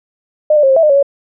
sine tone with pitch steps, 609 / 594 / 538 / 532 / 657 / 607 / 556 / 561 Hz, D#5 / D5 / C5 / C5 / E5 / D#5 / C#5 / C#5, -37 / +20 / +48 / +29 / -6 / -43 / +5 / +21 cents, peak -6 dBFS, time 0.5-1.028 s, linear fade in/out 5 ms, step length 66 ms, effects none

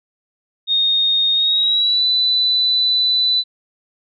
sine tone with pitch glide, 3700 to 3989 Hz, A#7 to B7, -14 to +17 cents, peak -13 dBFS, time 0.67-3.44 s, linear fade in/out 50 ms, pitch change +131 cents, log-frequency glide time 1.33-2.05 s, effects none

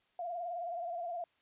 sine tone with vibrato, 693 Hz, F5, 14 cents flat, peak -36 dBFS, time 0.19-1.24 s, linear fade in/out 2 ms, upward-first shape sine, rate 19 Hz, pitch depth 68 cents each way, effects white hiss -73 dBFS RMS until 1.41 s + resampled to 8000 Hz

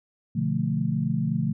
sine chord, B half-diminished seventh, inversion none, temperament equal with one note detuned, 123.04 / 146.83 / 174.61 / 220 Hz, B2 / D3 / F3 / A3, -6 / 0 / 0 / 0 cents, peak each -30 / -27 / -28 / -28 dBFS, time 0.35-1.53 s, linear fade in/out 10 ms, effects none

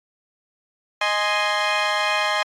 15% pulse chord, Ab major, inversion second, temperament equal, 622.3 / 830.6 / 1046.5 Hz, Eb5 / Ab5 / C6, 0 / 0 / 0 cents, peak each -17 dBFS, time 1.01-2.43 s, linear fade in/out 5 ms, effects low-pass 5000 Hz 12 dB/octave + AAC 64 kbps

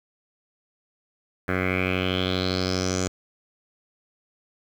10% pulse tone with low-pass filter sweep, 92.5 Hz, F#2, in tune, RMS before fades -25 dBFS, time 1.48-3.08 s, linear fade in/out 5 ms, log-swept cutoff 1800 to 6900 Hz, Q 5.6, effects 8-bit

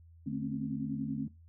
sine tone cluster, 148.7 / 219.3 / 261.7 / 272.2 Hz, D3 / A3 / C4 / C#4, +22 / -6 / 0 / -31 cents, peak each -39 / -37 / -39 / -39 dBFS, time 0.26-1.28 s, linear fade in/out 10 ms, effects noise-tail reverb RT60 0.2 s tail -19 dB re dry + added 83 Hz sine -54 dBFS peak until 1.48 s

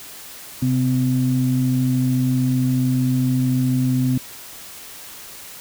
sine tone pair together, 130.81 / 254.9 Hz, C3 / C4, 0 / -45 cents, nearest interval octave, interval 1155 cents, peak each -18 / -18 dBFS, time 0.62-4.18 s, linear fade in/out 5 ms, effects tanh soft clip ceiling -8 dBFS + white hiss -38 dBFS RMS until 5.6 s

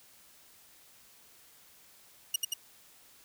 15% pulse tone with echo, 2879 Hz, F#7, 48 cents flat, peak -18 dBFS, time 2.34-2.36 s, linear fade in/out 5 ms, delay 89 ms, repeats 2, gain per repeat -2 dB, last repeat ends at 2.538 s, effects white hiss -59 dBFS RMS until 3.24 s

